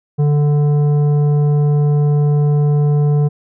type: tone with tanh clipping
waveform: sine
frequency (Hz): 146.83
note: D3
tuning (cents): 0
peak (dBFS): -12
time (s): 0.18-3.29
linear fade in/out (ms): 20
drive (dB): 10
effects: none